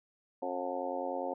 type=harmonic tone with a mistuned harmonic; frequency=90.1 Hz; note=F#2; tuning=45 cents flat; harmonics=3 / 4 / 5 / 6 / 7 / 8 / 9 / 10; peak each=-42 / -43 / -44 / -37 / -48 / -39 / -48 / -42 dBFS; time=0.42-1.34 s; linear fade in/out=5 ms; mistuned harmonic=10; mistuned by=-24 cents; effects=none